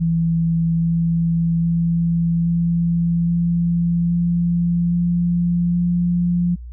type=tone with pitch steps; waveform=sine; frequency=165.9 / 167.15 / 168.41 / 169.68 / 170.96 / 172.25 / 173.55 / 174.85 Hz; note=E3 / E3 / E3 / F3 / F3 / F3 / F3 / F3; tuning=+11 / +24 / +37 / -50 / -37 / -24 / -11 / +2 cents; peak=-15 dBFS; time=0-6.56 s; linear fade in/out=20 ms; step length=820 ms; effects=added 60 Hz sine -31 dBFS peak until 6.72 s